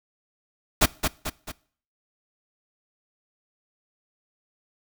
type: noise with echo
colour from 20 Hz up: pink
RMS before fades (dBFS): -17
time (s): 0.81-0.86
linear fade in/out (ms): 10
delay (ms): 220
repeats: 3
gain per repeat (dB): -6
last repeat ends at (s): 1.52
effects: noise-tail reverb RT60 0.5 s tail -22 dB re dry